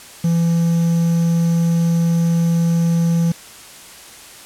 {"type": "tone with quantisation", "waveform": "triangle", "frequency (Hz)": 168, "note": "E3", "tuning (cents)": 33, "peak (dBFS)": -11, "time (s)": [0.24, 3.32], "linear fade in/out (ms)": 5, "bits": 6, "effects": ["white hiss -39 dBFS RMS until 4.45 s", "low-pass 11000 Hz 12 dB/octave"]}